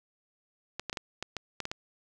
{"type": "clicks", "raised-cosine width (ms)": 0.2, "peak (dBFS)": -17, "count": 9, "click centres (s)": [0.796, 0.897, 0.929, 0.972, 1.226, 1.367, 1.603, 1.654, 1.715], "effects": []}